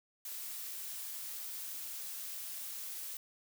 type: noise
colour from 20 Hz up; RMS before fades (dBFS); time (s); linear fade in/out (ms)
blue; -43; 0.25-3.17; 2
effects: none

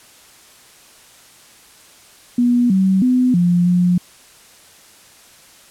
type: tone with pitch steps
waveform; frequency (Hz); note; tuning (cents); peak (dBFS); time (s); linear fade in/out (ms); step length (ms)
sine; 242.8 / 190.2 / 252.1 / 175.4 / 177.9; B3 / F#3 / B3 / F3 / F3; -29 / +48 / +36 / +8 / +32; -11; 2.38-3.98; 5; 320
effects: white hiss -46 dBFS RMS until 5.7 s + low-pass 11000 Hz 12 dB/octave

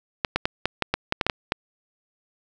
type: clicks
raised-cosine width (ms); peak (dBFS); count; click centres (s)
0.3; -5; 11; 0.248 / 0.36 / 0.455 / 0.656 / 0.823 / 0.94 / 1.124 / 1.212 / 1.266 / 1.298 / 1.521
effects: none

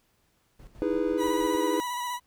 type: noise with tremolo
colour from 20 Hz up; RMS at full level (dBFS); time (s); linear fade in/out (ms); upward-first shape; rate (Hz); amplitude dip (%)
brown; -47; 0.59-1.56; 5; square; 6.3; 65
type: chord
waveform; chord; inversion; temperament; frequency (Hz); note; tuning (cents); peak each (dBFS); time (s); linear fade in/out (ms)
triangle; E major seventh; third; just; 309 / 329.6 / 412 / 494.4; D#4 / E4 / G#4 / B4; -12 / 0 / -14 / +2; -28; 0.82-1.8; 0
type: tone with vibrato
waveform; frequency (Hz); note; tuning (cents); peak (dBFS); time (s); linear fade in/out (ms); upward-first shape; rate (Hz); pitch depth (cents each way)
40% pulse; 979; B5; -15; -29; 1.17-2.2; 50; square; 15; 21
effects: pink hiss -69 dBFS RMS until 2.26 s

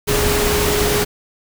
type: tone in noise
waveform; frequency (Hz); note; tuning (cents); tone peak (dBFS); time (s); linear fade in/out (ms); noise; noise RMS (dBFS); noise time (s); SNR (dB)
sine; 415.3; G#4; 0; -19; 0.07-1.05; 20; pink; -18; 0.07-1.05; -4
effects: none

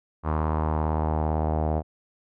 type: tone with low-pass filter sweep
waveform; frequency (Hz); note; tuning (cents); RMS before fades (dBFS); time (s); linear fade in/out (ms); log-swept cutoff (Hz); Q
sawtooth; 77.78; D#2; 0; -25; 0.23-1.83; 50; 1100 to 700; 3.3
effects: none

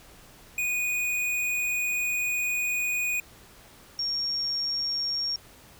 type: tone pair in turn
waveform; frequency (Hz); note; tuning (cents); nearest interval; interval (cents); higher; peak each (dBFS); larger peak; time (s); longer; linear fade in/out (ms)
square / sine; 2471 / 5547; D#7 / F8; -13 / -13; octave + major second; 1400; second; -26; neither; 0.58-3.2 / 3.99-5.36; first; 2
effects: pink hiss -52 dBFS RMS until 5.79 s

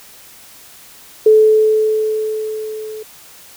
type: tone with level ramp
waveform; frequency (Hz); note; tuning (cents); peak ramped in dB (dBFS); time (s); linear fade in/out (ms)
sine; 433.4; A4; -26; -4 to -26; 1.26-3.03; 5
effects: white hiss -41 dBFS RMS until 3.56 s

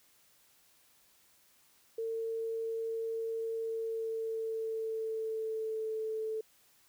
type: tone with pitch glide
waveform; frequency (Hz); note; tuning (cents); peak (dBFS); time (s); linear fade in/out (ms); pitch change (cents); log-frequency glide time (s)
sine; 452 to 438.9; A4 to A4; +47 to -4; -33; 1.98-6.41; 5; -51; 3.53-5.98
effects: white hiss -66 dBFS RMS until 6.88 s

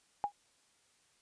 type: tone with exponential decay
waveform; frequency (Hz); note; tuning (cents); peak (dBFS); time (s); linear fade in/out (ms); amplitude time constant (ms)
sine; 818; G#5; -26; -25; 0.24-0.32; 0; 17
effects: white hiss -70 dBFS RMS until 1.21 s + resampled to 22050 Hz

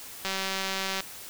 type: click train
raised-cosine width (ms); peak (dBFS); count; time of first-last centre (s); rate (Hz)
0.2; -13; 146; 0.25-1.005; 192
effects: white hiss -43 dBFS RMS until 1.29 s

